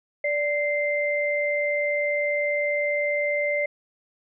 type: tone pair together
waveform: sine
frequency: 585 / 2085 Hz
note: D5 / C7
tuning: -7 / -7 cents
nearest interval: octave + minor seventh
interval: 2200 cents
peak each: -24 / -25 dBFS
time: 0.24-3.66 s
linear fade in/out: 5 ms
effects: none